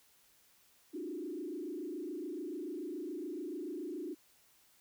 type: tone with frequency modulation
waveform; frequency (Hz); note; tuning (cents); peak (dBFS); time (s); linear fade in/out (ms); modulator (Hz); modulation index
sine; 329.6; E4; 0; -38; 0.93-4.15; 20; 27; 1.8
effects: white hiss -67 dBFS RMS until 4.8 s